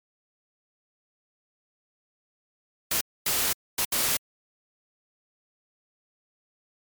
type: noise bursts at uneven times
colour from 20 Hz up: white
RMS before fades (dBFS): -25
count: 4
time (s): 2.91-3.01 / 3.26-3.53 / 3.78-3.85 / 3.92-4.17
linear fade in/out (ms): 5
effects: MP3 96 kbps